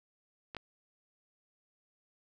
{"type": "clicks", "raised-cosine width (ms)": 0.3, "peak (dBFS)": [-26, -23], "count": 2, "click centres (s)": [0.548, 0.567], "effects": []}